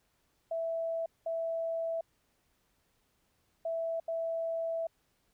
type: tone bursts at uneven times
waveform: sine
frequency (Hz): 659.3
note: E5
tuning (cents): 0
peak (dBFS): -31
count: 4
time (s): 0.51-1.06 / 1.26-2.01 / 3.65-4 / 4.08-4.87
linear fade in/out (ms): 5
effects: pink hiss -74 dBFS RMS until 5.33 s